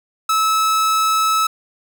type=tone; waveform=45% pulse; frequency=1300 Hz; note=E6; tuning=24 cents flat; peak=-14 dBFS; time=0.29-1.47 s; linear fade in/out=5 ms; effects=none